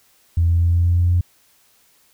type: tone with pitch steps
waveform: sine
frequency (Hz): 84.3 / 84.94 / 85.58 / 86.22 / 86.87 / 87.53 / 88.18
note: E2 / F2 / F2 / F2 / F2 / F2 / F2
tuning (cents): +39 / -48 / -35 / -22 / -9 / +4 / +17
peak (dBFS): -12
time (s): 0.37-1.21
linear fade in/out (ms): 5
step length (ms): 120
effects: tanh soft clip ceiling -8 dBFS + white hiss -57 dBFS RMS until 2.13 s